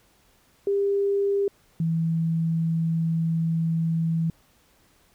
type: tone pair in turn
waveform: sine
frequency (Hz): 399.4 / 163.9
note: G4 / E3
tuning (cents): +32 / -10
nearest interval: octave + minor third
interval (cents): 1542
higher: first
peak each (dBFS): -20 / -21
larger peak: first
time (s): 0.67-1.48 / 1.8-4.3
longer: second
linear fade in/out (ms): 2
effects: pink hiss -61 dBFS RMS until 5.14 s